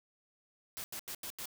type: noise bursts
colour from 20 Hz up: white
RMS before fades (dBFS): -42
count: 5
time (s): 0.77-1.456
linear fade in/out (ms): 0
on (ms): 70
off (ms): 84
effects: none